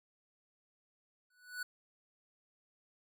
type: tone with exponential growth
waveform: square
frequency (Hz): 1480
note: F#6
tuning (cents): 0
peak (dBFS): -36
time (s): 1.3-1.63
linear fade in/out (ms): 5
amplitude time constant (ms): 70
effects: none